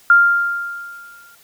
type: tone with exponential decay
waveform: sine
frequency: 1396.9 Hz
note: F6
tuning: in tune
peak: -5 dBFS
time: 0.1-1.35 s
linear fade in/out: 2 ms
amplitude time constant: 270 ms
effects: white hiss -50 dBFS RMS until 1.43 s